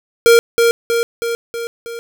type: tone with echo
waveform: square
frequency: 466.2 Hz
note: A#4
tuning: in tune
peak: -6 dBFS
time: 0.26-0.39 s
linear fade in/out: 0 ms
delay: 320 ms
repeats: 5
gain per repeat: -4 dB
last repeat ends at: 1.99 s
effects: none